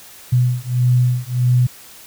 sine beating tone pair, 123.47 / 125.07 Hz, B2 / B2, 0 / +22 cents, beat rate 1.6 Hz, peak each -16 dBFS, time 0.32-1.67 s, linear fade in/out 10 ms, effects white hiss -41 dBFS RMS until 2.06 s

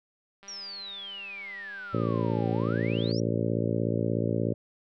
click train, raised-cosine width 0.3 ms, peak -35 dBFS, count 533, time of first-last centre 0.43-3.117 s, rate 198 Hz
sine exponential two-way sweep, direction down then up, 5760 to 744 to 5760 Hz, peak -37 dBFS, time 0.48-3.2 s, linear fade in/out 2 ms, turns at 2.51 s
harmonic tone, 56.7 Hz, A#1, 47 cents flat, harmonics 2 / 3 / 4 / 5 / 6 / 7 / 8 / 9 / 10, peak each -30 / -32 / -33 / -34 / -35 / -35 / -36 / -37 / -37 dBFS, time 1.93-4.54 s, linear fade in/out 10 ms
effects none

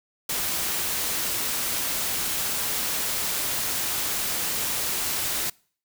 white noise, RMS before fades -27 dBFS, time 0.29-5.5 s, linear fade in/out 5 ms, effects noise-tail reverb RT60 0.5 s tail -26 dB re dry

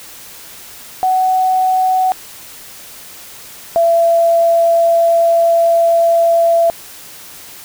sine tone pair in turn, 747 / 672.8 Hz, F#5 / E5, +16 / +35 cents, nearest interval major second, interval 181 cents, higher first, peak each -10 / -8 dBFS, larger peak second, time 1.03-2.12 / 3.76-6.7 s, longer second, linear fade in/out 0 ms, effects white hiss -35 dBFS RMS until 7.64 s

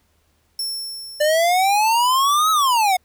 sawtooth tone with exponential decay, 5400 Hz, E8, 41 cents sharp, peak -19 dBFS, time 0.59-2.39 s, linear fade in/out 2 ms, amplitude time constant 390 ms
square exponential two-way sweep, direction up then down, 589 to 1300 to 716 Hz, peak -15 dBFS, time 1.2-2.97 s, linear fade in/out 10 ms, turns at 2.51 s
effects added 78 Hz sine -64 dBFS peak until 3.04 s + pink hiss -64 dBFS RMS until 3.04 s

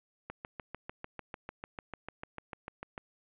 click train, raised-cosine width 0.5 ms, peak -25 dBFS, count 19, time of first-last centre 0.3-2.979 s, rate 6.72 Hz, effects resampled to 8000 Hz + 11-bit

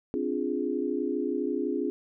sine chord, D half-diminished seventh, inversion third, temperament equal, 261.6 / 293.7 / 349.2 / 415.3 Hz, C4 / D4 / F4 / Ab4, 0 / 0 / 0 / 0 cents, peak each -32 dBFS, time 0.14-1.9 s, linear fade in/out 0 ms, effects none

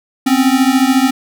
square beating tone pair, 256.1 / 270.1 Hz, C4 / C#4, -37 / -45 cents, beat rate 14 Hz, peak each -13 dBFS, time 0.26-1.11 s, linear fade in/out 10 ms, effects none

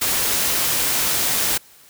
white noise, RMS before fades -20 dBFS, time 0.01-1.58 s, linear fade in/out 10 ms, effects white hiss -49 dBFS RMS until 1.89 s

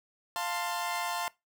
sawtooth chord, F major, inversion none, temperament equal with one note detuned, 698.5 / 889.7 / 1046.5 Hz, F5 / A5 / C6, 0 / +19 / 0 cents, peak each -32 dBFS, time 0.36-1.28 s, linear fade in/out 0 ms, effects noise-tail reverb RT60 0.2 s tail -21 dB re dry

